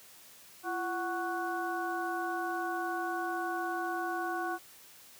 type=harmonic tone with a mistuned harmonic; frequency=370 Hz; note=F#4; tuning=in tune; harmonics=1 / 2 / 3 / 4; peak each=-37 / -36 / -39 / -38 dBFS; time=0.63-4.59 s; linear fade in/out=50 ms; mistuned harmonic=1; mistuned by=-140 cents; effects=white hiss -55 dBFS RMS until 5.19 s + high-pass 80 Hz 12 dB/octave